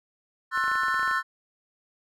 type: chord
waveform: triangle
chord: F# half-diminished seventh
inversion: second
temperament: just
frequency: 1065.6 / 1332 / 1480 / 1776 Hz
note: C6 / E6 / F#6 / A6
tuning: +31 / +18 / 0 / +16 cents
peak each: -27 dBFS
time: 0.51-1.23 s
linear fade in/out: 50 ms
type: clicks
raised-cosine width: 0.5 ms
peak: -25 dBFS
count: 12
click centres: 0.576 / 0.64 / 0.68 / 0.716 / 0.755 / 0.834 / 0.883 / 0.943 / 0.995 / 1.03 / 1.078 / 1.112 s
effects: none